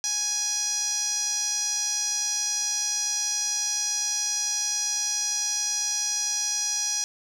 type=tone with band-pass filter; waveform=sawtooth; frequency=830.6 Hz; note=G#5; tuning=in tune; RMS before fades=-27 dBFS; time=0.04-7.04 s; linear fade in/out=0 ms; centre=5800 Hz; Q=7.2; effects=none